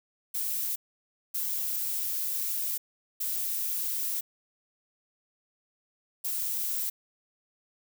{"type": "noise bursts at uneven times", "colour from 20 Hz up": "violet", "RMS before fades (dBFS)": -31, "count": 4, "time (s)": [[0.34, 0.76], [1.34, 2.78], [3.2, 4.21], [6.24, 6.9]], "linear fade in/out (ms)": 10, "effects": []}